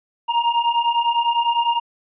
square beating tone pair, 932.3 / 942.2 Hz, A#5 / A#5, 0 / +18 cents, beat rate 9.9 Hz, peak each -22 / -19 dBFS, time 0.28-1.8 s, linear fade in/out 20 ms, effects resampled to 8000 Hz

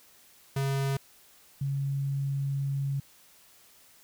square / sine tone pair in turn, 136.9 / 138.49 Hz, C#3 / C#3, -21 / -1 cents, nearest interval unison, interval 20 cents, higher second, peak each -27 dBFS, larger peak neither, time 0.56-0.97 / 1.61-3 s, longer second, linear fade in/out 5 ms, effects white hiss -58 dBFS RMS until 4.03 s

